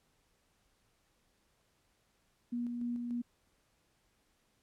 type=tone with tremolo; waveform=sine; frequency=240 Hz; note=B3; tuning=49 cents flat; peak=-33 dBFS; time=2.52-3.22 s; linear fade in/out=10 ms; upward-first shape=square; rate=3.4 Hz; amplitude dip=30%; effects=pink hiss -74 dBFS RMS until 4.62 s + low-pass 12000 Hz 12 dB/octave